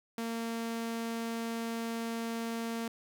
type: tone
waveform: sawtooth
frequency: 229.4 Hz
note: A#3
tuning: 28 cents flat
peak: -30 dBFS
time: 0.18-2.88 s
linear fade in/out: 2 ms
effects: none